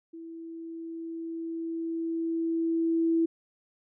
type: tone with level ramp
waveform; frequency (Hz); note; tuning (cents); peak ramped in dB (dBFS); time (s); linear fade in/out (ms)
sine; 329.6; E4; 0; -40 to -21; 0.13-3.26; 10
effects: none